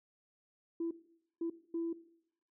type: tone bursts at uneven times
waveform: sine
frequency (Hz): 333.8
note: E4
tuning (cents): +22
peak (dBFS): -32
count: 3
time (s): 0.8-0.91 / 1.41-1.5 / 1.74-1.93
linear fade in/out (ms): 5
effects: noise-tail reverb RT60 0.7 s tail -17 dB re dry + tanh soft clip ceiling -29 dBFS